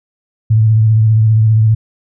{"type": "tone with vibrato", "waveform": "sine", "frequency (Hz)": 110, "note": "A2", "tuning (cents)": 0, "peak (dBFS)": -6, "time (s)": [0.5, 1.75], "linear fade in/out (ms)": 10, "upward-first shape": "triangle", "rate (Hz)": 15, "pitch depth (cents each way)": 44, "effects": []}